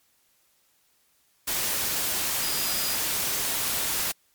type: tone in noise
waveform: sine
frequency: 4926 Hz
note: D#8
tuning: 18 cents flat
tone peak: -33 dBFS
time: 2.42-2.96 s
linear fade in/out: 10 ms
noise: white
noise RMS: -27 dBFS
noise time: 1.47-4.12 s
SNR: -9 dB
effects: white hiss -66 dBFS RMS until 4.34 s + MP3 96 kbps